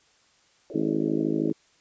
white band-pass noise, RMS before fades -39 dBFS, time 0.7-1.5 s, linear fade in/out 0 ms, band 290 to 620 Hz, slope 96 dB/octave
harmonic tone, 53 Hz, G#1, 36 cents sharp, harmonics 3 / 4 / 5 / 6 / 7 / 8, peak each -33 / -32 / -29 / -26 / -33 / -32 dBFS, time 0.74-1.53 s, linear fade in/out 10 ms
effects white hiss -62 dBFS RMS until 1.8 s + resampled to 16000 Hz

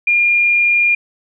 sine tone, 2411 Hz, D7, 45 cents sharp, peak -10 dBFS, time 0.07-0.95 s, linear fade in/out 5 ms, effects none

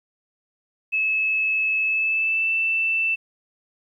sine tone with pitch glide, 2596 to 2660 Hz, E7 to E7, -27 to +15 cents, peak -19 dBFS, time 0.92-3.16 s, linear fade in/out 20 ms, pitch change +42 cents, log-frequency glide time 1.84-2.51 s, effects 10-bit

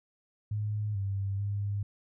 sine tone with pitch steps, 105.4 / 98.4 / 101.3 Hz, G#2 / G2 / G#2, +26 / +7 / -43 cents, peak -29 dBFS, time 0.51-1.83 s, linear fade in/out 5 ms, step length 440 ms, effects none

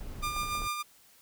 brown noise, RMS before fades -40 dBFS, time 0-0.68 s, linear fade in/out 10 ms
sawtooth tone with tremolo, 1200 Hz, D6, 37 cents sharp, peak -26 dBFS, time 0.22-0.83 s, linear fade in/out 20 ms, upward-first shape sine, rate 6.9 Hz, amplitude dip 45%
clicks, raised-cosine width 1 ms, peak -31 dBFS, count 4, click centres 0.364 / 0.433 / 0.552 / 0.619 s
effects white hiss -60 dBFS RMS until 1.21 s

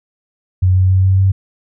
sine tone with pitch steps, 92.3 / 93.21 / 94.13 / 95.06 / 96 Hz, F#2 / F#2 / F#2 / F#2 / G2, -4 / +13 / +30 / +47 / -36 cents, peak -8 dBFS, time 0.62-1.32 s, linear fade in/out 10 ms, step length 140 ms, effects none

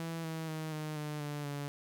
sawtooth tone with pitch steps, 164.81 / 161.05 / 157.37 / 153.77 / 150.26 / 146.83 / 143.48 Hz, E3 / E3 / D#3 / D#3 / D3 / D3 / D3, 0 / -40 / +20 / -20 / +40 / 0 / -40 cents, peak -33 dBFS, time 0-1.68 s, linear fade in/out 0 ms, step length 240 ms, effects none

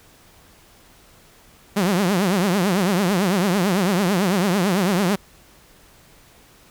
sawtooth tone with vibrato, 189.2 Hz, F#3, 39 cents sharp, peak -13 dBFS, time 1.76-5.16 s, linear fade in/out 10 ms, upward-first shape triangle, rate 9 Hz, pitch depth 220 cents each way, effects pink hiss -51 dBFS RMS until 6.7 s

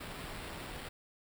pink noise with sample-and-hold, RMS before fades -44 dBFS, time 0-0.89 s, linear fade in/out 10 ms, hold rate 6300 Hz, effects none

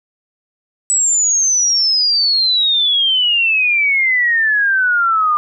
sine exponential sweep, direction down, 7930 to 1199 Hz, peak -11 dBFS, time 0.9-5.37 s, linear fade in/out 0 ms, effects none

